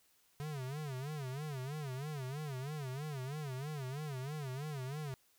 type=tone with vibrato; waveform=square; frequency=140.4 Hz; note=C#3; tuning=22 cents sharp; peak=-40 dBFS; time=0.4-5.14 s; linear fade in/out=0 ms; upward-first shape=sine; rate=3.1 Hz; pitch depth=170 cents each way; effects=white hiss -71 dBFS RMS until 5.38 s

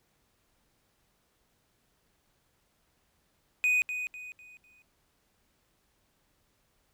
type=tone with echo; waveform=triangle; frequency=2489 Hz; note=D#7; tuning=in tune; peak=-21 dBFS; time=3.64-3.82 s; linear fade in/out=0 ms; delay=250 ms; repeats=4; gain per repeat=-9 dB; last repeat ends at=4.82 s; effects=pink hiss -72 dBFS RMS until 6.93 s

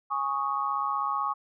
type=chord; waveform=sine; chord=Ab suspended fourth; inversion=none; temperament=equal; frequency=830.6 / 1108.7 / 1244.5 Hz; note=Ab5 / Db6 / Eb6; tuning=0 / 0 / 0 cents; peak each=-33 / -28 / -32 dBFS; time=0.1-1.34 s; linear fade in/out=20 ms; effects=none

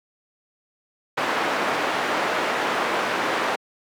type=low-pass noise; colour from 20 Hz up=white; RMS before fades=-23 dBFS; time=1.17-3.56 s; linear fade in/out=10 ms; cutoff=1500 Hz; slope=12 dB/octave; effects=high-pass 300 Hz 12 dB/octave

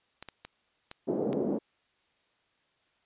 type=clicks; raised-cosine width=0.2 ms; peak=-24 dBFS; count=5; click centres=0.226 / 0.287 / 0.45 / 0.914 / 1.33 s
type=band-pass noise; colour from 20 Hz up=white; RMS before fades=-30 dBFS; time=1.07-1.59 s; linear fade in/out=20 ms; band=180 to 480 Hz; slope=24 dB/octave
effects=white hiss -71 dBFS RMS until 3.05 s + resampled to 8000 Hz

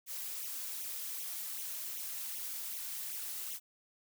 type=noise with flanger; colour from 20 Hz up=blue; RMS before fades=-41 dBFS; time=0.06-3.6 s; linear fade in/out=50 ms; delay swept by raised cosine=0.31 to 4.91 ms; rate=2.6 Hz; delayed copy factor=+0.75; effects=none

